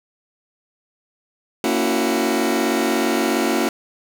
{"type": "chord", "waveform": "sawtooth", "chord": "F# dominant seventh", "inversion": "first", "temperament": "just", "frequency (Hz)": [231.2, 277.5, 333, 370], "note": ["A#3", "C#4", "E4", "F#4"], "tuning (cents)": [-14, 2, 18, 0], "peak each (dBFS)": -19, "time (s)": [1.64, 3.69], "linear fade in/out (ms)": 2, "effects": []}